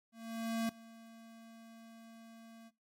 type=tone with ADSR envelope; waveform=square; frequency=227.1 Hz; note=A#3; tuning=45 cents flat; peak=-32 dBFS; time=0.12-2.71 s; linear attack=570 ms; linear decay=3 ms; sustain=-21 dB; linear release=40 ms; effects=noise-tail reverb RT60 0.2 s tail -19 dB re dry + MP3 64 kbps